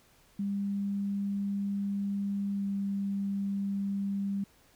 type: tone with pitch glide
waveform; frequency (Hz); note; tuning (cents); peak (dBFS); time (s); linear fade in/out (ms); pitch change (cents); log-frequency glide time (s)
sine; 200 to 198.39; G3 to G3; +35 to +21; -29; 0.39-4.44; 5; -14; 2.53-2.65
effects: pink hiss -63 dBFS RMS until 4.75 s